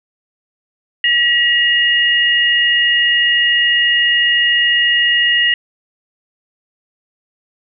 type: tone pair together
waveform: sine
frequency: 1921 / 2855 Hz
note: B6 / F7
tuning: -48 / +37 cents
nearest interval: perfect fifth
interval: 685 cents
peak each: -13 dBFS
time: 1.04-5.54 s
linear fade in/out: 2 ms
effects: none